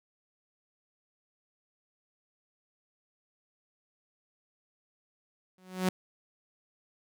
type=tone with exponential growth; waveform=sawtooth; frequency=185 Hz; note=F#3; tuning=in tune; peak=-19 dBFS; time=5.58-5.89 s; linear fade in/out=2 ms; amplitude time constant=66 ms; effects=none